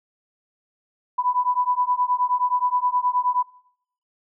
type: beating tone pair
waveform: sine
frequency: 987.8 / 997.3 Hz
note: B5 / B5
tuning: 0 / +17 cents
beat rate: 9.5 Hz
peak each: -22 dBFS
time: 1.18-3.43 s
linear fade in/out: 10 ms
effects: noise-tail reverb RT60 0.7 s tail -23 dB re dry